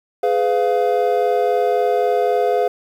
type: chord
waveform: triangle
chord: F diminished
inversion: first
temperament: just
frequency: 419.1 / 502.9 / 698.5 Hz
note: Ab4 / Cb5 / F5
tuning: +16 / +31 / 0 cents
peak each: -17 dBFS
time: 0.23-2.68 s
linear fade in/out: 5 ms
effects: 8-bit